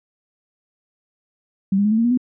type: tone with pitch steps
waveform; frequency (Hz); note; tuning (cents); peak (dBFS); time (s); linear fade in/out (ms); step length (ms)
sine; 193.9 / 202.4 / 211.2 / 220.4 / 230.1 / 240.1 / 250.6; G3 / G#3 / G#3 / A3 / A#3 / B3 / B3; -19 / -44 / +29 / +3 / -22 / -49 / +25; -14; 1.72-2.175; 5; 65
effects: none